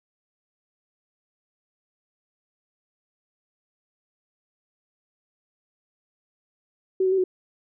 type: tone with pitch steps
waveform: sine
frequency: 378.2 / 373.6 / 383.7 / 369.2 Hz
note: F#4 / F#4 / G4 / F#4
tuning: +38 / +17 / -37 / -4 cents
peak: -18 dBFS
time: 7-7.24 s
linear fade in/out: 5 ms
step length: 60 ms
effects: none